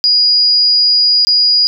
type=tone with dropouts; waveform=sine; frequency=4892 Hz; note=D#8; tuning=30 cents flat; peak=-7 dBFS; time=0.04-1.67 s; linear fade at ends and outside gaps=0 ms; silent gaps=1.249-1.27 s; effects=none